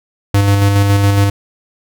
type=tone with tremolo; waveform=square; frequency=100.2 Hz; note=G2; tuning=38 cents sharp; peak=-8 dBFS; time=0.34-1.3 s; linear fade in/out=5 ms; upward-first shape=square; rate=7.2 Hz; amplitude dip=30%; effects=none

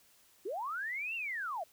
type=linear two-way sweep; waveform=sine; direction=up then down; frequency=331.6 to 2794 to 597 Hz; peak=-35 dBFS; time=0.45-1.64 s; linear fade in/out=10 ms; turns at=1.15 s; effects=white hiss -65 dBFS RMS until 1.72 s

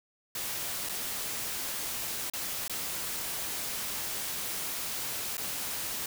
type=noise with dropouts; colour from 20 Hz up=white; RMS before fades=-35 dBFS; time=0.35-6.06 s; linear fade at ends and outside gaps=2 ms; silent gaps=0.889-0.894 / 2.299-2.335 / 2.679-2.696 / 5.37-5.379 s; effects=none

